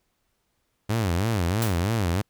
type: tone with vibrato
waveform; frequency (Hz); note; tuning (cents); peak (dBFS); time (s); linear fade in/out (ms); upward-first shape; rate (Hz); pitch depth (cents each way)
sawtooth; 98.7; G2; +12; -18; 0.89-2.22; 10; sine; 3.1; 280
type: noise with exponential decay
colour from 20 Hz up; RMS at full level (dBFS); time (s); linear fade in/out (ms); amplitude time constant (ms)
white; -28; 1.62-1.84; 0; 47
effects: pink hiss -73 dBFS RMS until 2.29 s